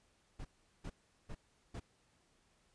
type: noise bursts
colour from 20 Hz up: brown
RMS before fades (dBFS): -44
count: 4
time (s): 0.39-1.8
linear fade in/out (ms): 10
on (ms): 60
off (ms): 390
effects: pink hiss -73 dBFS RMS until 2.74 s + resampled to 22050 Hz